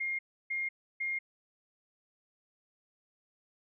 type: tone bursts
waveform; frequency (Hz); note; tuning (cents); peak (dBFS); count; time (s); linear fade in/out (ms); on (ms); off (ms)
sine; 2128; C7; +29; -31; 3; 0-1.19; 10; 190; 310
effects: none